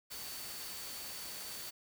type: tone in noise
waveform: sine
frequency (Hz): 4514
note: C#8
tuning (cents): +31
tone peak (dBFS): -50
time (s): 0.1-1.71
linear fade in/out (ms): 20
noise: white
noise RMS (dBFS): -45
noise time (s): 0.1-1.71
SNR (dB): -8
effects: none